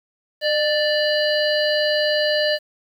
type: harmonic tone with a mistuned harmonic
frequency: 587.3 Hz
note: D5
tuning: in tune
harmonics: 1 / 3 / 5 / 7 / 8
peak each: -19 / -24 / -26 / -27 / -28 dBFS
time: 0.41-2.59 s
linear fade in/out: 50 ms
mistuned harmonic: 1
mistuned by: +48 cents
effects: 8-bit